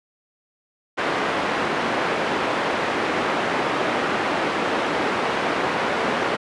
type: band-pass noise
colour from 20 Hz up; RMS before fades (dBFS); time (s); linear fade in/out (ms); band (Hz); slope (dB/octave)
pink; -23; 0.97-6.37; 20; 320 to 2100; 12
effects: resampled to 24000 Hz